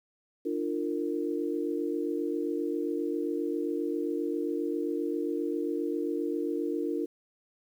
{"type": "tone cluster", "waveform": "sine", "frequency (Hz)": [298.7, 346.2, 458.7], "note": ["D4", "F4", "A#4"], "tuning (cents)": [29, -15, -28], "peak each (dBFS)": [-32, -32, -34], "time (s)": [0.45, 7.06], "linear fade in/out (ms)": 10, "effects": ["10-bit"]}